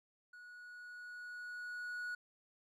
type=tone with level ramp; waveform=triangle; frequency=1461 Hz; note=F#6; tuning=22 cents flat; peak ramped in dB=-51 to -37 dBFS; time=0.33-2.15 s; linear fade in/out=5 ms; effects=none